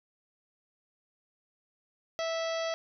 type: harmonic tone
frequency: 656 Hz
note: E5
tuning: 9 cents flat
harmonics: 1 / 2 / 3 / 4 / 5 / 6 / 7 / 8 / 9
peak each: -31 / -40 / -41 / -46 / -43 / -49 / -46 / -49 / -48 dBFS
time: 2.19-2.74 s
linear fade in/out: 0 ms
effects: none